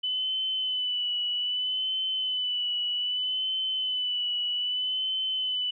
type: tone with vibrato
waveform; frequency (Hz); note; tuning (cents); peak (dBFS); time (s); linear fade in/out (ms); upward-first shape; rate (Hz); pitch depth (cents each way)
sine; 3000; F#7; +23; -26; 0.03-5.71; 10; sine; 0.63; 35
effects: none